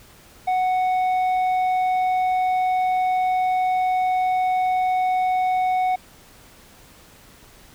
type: tone with tanh clipping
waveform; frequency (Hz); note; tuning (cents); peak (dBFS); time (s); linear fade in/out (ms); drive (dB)
sine; 740; F#5; 0; -19; 0.47-5.96; 10; 6
effects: pink hiss -49 dBFS RMS until 7.74 s